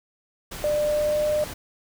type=noise; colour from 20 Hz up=pink; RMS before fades=-36 dBFS; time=0.51-1.54 s; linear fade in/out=10 ms
type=tone with pitch glide; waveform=sine; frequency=597 to 602.9 Hz; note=D5 to D5; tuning=+28 to +45 cents; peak=-20 dBFS; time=0.64-1.44 s; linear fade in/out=2 ms; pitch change=+17 cents; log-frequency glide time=0.84-1.28 s
effects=none